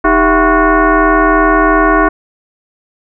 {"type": "tone with frequency modulation", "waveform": "sine", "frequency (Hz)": 397.4, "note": "G4", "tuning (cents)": 24, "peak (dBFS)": -6, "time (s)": [0.04, 2.09], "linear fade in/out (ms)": 10, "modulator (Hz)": 356, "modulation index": 3.3, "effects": []}